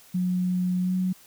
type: tone with pitch glide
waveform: sine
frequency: 181.5 to 184.67 Hz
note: F#3 to F#3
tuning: -33 to -3 cents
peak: -22 dBFS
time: 0.14-1.13 s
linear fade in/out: 10 ms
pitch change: +30 cents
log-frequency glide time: 0.82-0.93 s
effects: white hiss -53 dBFS RMS until 1.26 s